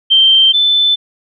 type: tone pair in turn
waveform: sine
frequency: 3136 / 3520 Hz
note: G7 / A7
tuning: 0 / 0 cents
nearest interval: major second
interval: 200 cents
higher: second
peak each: -5 / -8 dBFS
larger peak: first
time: 0.1-0.53 / 0.53-0.96 s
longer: neither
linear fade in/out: 20 ms
effects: none